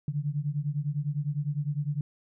sine beating tone pair, 142.1 / 152 Hz, C#3 / D#3, +43 / -40 cents, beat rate 9.9 Hz, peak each -30 / -31 dBFS, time 0.08-2.01 s, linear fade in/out 2 ms, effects none

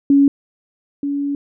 sine tone pair in turn, 280 / 283.6 Hz, C#4 / C#4, +18 / +40 cents, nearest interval unison, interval 22 cents, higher second, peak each -8 / -18 dBFS, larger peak first, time 0.1-0.28 / 1.03-1.35 s, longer second, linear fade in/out 2 ms, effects none

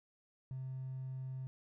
triangle tone with hard clipping, 130.81 Hz, C3, in tune, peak -40 dBFS, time 0.51-1.47 s, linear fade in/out 0 ms, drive 3 dB, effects none

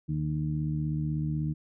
harmonic tone, 76.2 Hz, D#2, 36 cents flat, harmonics 1 / 2 / 3 / 4, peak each -38 / -28 / -39 / -37 dBFS, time 0.08-1.54 s, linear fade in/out 20 ms, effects none

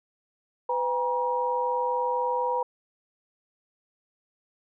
sine tone cluster, 502 / 812 / 952 Hz, B4 / G#5 / A#5, +28 / -39 / +36 cents, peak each -28 / -34 / -26 dBFS, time 0.69-2.63 s, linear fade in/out 5 ms, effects none

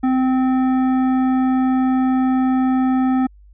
sine tone with hard clipping, 259.1 Hz, C4, 17 cents flat, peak -16 dBFS, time 0.03-3.27 s, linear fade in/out 10 ms, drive 11 dB, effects added 50 Hz sine -43 dBFS peak until 3.53 s + resampled to 8000 Hz

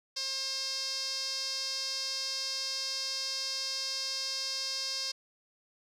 sawtooth tone with band-pass filter, 534 Hz, C5, 35 cents sharp, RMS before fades -35 dBFS, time 0.16-5.12 s, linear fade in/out 10 ms, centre 5000 Hz, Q 6.4, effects none

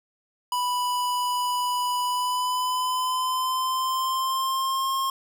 square tone with pitch glide, 987.8 to 1071 Hz, B5 to C6, 0 to +40 cents, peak -24 dBFS, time 0.52-5.1 s, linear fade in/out 2 ms, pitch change +140 cents, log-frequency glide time 2.02-4.95 s, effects none

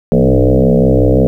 sine tone with frequency modulation, 164.81 Hz, E3, in tune, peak -6 dBFS, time 0.12-1.27 s, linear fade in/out 0 ms, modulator 65.6 Hz, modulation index 6.2, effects 8-bit

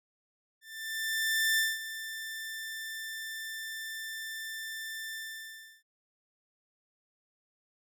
sawtooth tone with ADSR envelope, 1778 Hz, A6, 18 cents sharp, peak -21 dBFS, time 0.61-5.83 s, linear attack 970 ms, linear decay 200 ms, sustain -13 dB, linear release 680 ms, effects none

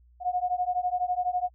sine beating tone pair, 717 / 729 Hz, F5 / F#5, +45 / -26 cents, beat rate 12 Hz, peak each -28 dBFS, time 0.2-1.5 s, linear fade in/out 50 ms, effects added 60 Hz sine -55 dBFS peak until 1.54 s

